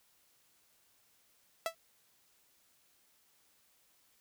sawtooth tone with exponential decay, 659.3 Hz, E5, in tune, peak -25 dBFS, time 1.66-1.75 s, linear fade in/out 1 ms, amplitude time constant 19 ms, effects white hiss -70 dBFS RMS until 4.2 s

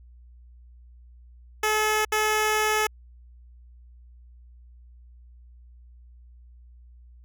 10% pulse tone bursts at uneven times, 429.2 Hz, A4, 43 cents flat, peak -13 dBFS, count 2, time 1.63-2.05 / 2.12-2.87 s, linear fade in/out 5 ms, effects added 60 Hz sine -47 dBFS peak until 7.24 s

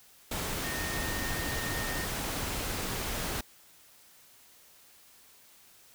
sine tone in noise, 1839 Hz, A#6, 24 cents flat, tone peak -38 dBFS, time 0.64-2.05 s, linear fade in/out 5 ms, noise pink, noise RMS -34 dBFS, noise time 0.31-3.41 s, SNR -7 dB, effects white hiss -58 dBFS RMS until 5.94 s

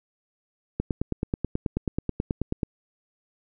click train, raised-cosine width 3 ms, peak -12 dBFS, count 18, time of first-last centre 0.8-2.632 s, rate 9.28 Hz, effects none

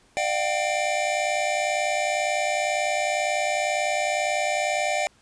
square tone cluster, 601 / 703 / 763 / 2359 Hz, D5 / F5 / G5 / D7, +40 / +11 / -47 / +7 cents, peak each -28 / -29 / -29 / -30 dBFS, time 0.17-5.07 s, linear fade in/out 0 ms, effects pink hiss -59 dBFS RMS until 5.21 s + resampled to 22050 Hz

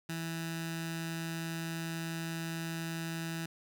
15% pulse tone with notch filter, 164.7 Hz, E3, 1 cent flat, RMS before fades -38 dBFS, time 0.09-3.46 s, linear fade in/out 5 ms, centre 520 Hz, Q 0.64, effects none

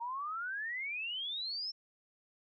sine exponential sweep, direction up, 916 to 5400 Hz, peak -36 dBFS, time 0-1.72 s, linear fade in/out 20 ms, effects none

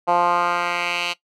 10% pulse tone with band-pass filter sweep, 174.61 Hz, F3, in tune, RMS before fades -21 dBFS, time 0.07-1.14 s, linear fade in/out 20 ms, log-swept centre 810 to 3200 Hz, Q 2.1, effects noise-tail reverb RT60 0.1 s tail -18 dB re dry

